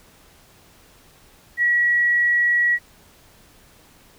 sine tone, 1923 Hz, B6, 47 cents flat, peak -15 dBFS, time 1.57-2.79 s, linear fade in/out 50 ms, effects pink hiss -52 dBFS RMS until 4.18 s

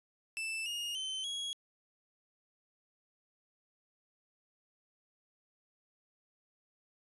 40% pulse tone with pitch steps, 2647 / 2853 / 3076 / 3316 Hz, E7 / F7 / G7 / G#7, +7 / +36 / -33 / -3 cents, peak -35 dBFS, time 0.37-1.53 s, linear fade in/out 0 ms, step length 290 ms, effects resampled to 24000 Hz + 12-bit

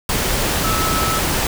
sine tone in noise, 1303 Hz, E6, 20 cents flat, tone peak -21 dBFS, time 0.64-1.19 s, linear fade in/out 2 ms, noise pink, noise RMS -19 dBFS, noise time 0.09-1.47 s, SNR -5 dB, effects none

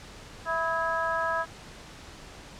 harmonic tone with a mistuned harmonic, 329.6 Hz, E4, in tune, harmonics 2 / 3 / 4 / 5, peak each -31 / -31 / -31 / -31 dBFS, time 0.45-1.46 s, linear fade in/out 50 ms, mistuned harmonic 4, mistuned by -44 cents, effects pink hiss -46 dBFS RMS until 2.59 s + low-pass 7000 Hz 12 dB/octave

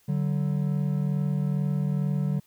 triangle tone pair together, 146.02 / 188.3 Hz, D3 / F#3, -10 / +31 cents, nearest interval major third, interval 441 cents, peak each -23 / -26 dBFS, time 0.08-2.4 s, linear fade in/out 10 ms, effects white hiss -63 dBFS RMS until 2.46 s

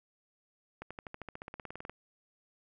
accelerating click train, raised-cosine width 0.5 ms, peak -27 dBFS, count 18, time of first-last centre 0.82-1.896 s, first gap 86 ms, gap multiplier 0.96, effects none

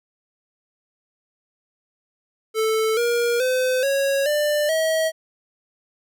square tone with pitch steps, 440 / 474.3 / 511.3 / 551.2 / 594.2 / 640.5 Hz, A4 / A#4 / C5 / C#5 / D5 / E5, 0 / +30 / -40 / -10 / +20 / -50 cents, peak -19 dBFS, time 2.54-5.12 s, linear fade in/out 50 ms, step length 430 ms, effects none

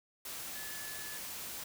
sine tone in noise, 1723 Hz, A6, 37 cents flat, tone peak -48 dBFS, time 0.55-1.18 s, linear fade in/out 5 ms, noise white, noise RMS -43 dBFS, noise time 0.25-1.64 s, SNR -8 dB, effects none

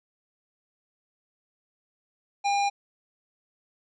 square tone, 805 Hz, G5, 46 cents sharp, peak -23 dBFS, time 2.44-2.7 s, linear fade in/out 20 ms, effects resampled to 16000 Hz

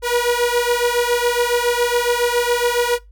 sawtooth beating tone pair, 478.5 / 485.7 Hz, A#4 / B4, +45 / -29 cents, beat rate 7.2 Hz, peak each -15 dBFS, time 0.02-2.99 s, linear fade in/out 50 ms, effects noise-tail reverb RT60 0.2 s tail -21 dB re dry + added 50 Hz sine -42 dBFS peak until 3.11 s

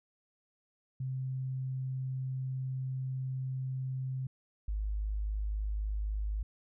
sine tone pair in turn, 130.81 / 51.91 Hz, C3 / G#1, 0 / 0 cents, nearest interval octave + major third, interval 1600 cents, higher first, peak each -33 / -31 dBFS, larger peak second, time 1-4.27 / 4.68-6.43 s, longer first, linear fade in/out 5 ms, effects none

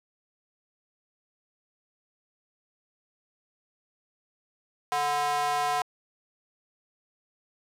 square tone with high-pass filter, 146.1 Hz, D3, 9 cents flat, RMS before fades -27 dBFS, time 4.92-5.82 s, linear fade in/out 0 ms, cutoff 830 Hz, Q 4.4, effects low-pass 12000 Hz 12 dB/octave

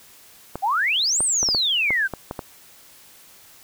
clicks, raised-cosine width 1 ms, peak -14 dBFS, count 9, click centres 0.556 / 1.206 / 1.43 / 1.488 / 1.548 / 1.906 / 2.137 / 2.311 / 2.392 s
sine exponential two-way sweep, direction up then down, 728 to 9100 to 1500 Hz, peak -18 dBFS, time 0.62-2.08 s, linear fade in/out 20 ms, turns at 1.22 s
effects white hiss -49 dBFS RMS until 3.63 s

